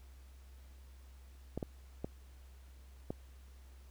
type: clicks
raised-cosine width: 2 ms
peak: -24 dBFS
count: 4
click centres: 1.576 / 1.628 / 2.045 / 3.105 s
effects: added 65 Hz sine -53 dBFS peak until 3.9 s + pink hiss -67 dBFS RMS until 3.9 s